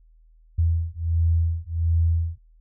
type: beating tone pair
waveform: sine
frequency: 82.41 / 83.81 Hz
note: E2 / E2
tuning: 0 / +29 cents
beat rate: 1.4 Hz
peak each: -22 dBFS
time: 0.58-2.38 s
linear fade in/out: 10 ms
effects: added 40 Hz sine -51 dBFS peak until 2.6 s